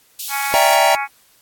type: high-pass noise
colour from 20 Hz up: white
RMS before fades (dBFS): -27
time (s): 0.19-0.76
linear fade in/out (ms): 5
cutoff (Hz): 2800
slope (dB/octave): 48
type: harmonic tone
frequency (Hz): 278.1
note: C#4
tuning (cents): +6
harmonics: 3 / 4 / 5 / 6 / 7 / 8 / 9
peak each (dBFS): -23 / -29 / -28 / -31 / -33 / -26 / -32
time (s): 0.29-1.08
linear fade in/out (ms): 50
type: chord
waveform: square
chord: E half-diminished seventh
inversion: third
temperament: equal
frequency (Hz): 587.3 / 659.3 / 784 / 932.3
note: D5 / E5 / G5 / Bb5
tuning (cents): 0 / 0 / 0 / 0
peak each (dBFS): -20 / -18 / -17 / -18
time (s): 0.54-0.95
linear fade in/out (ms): 0
effects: white hiss -54 dBFS RMS until 1.41 s + AAC 64 kbps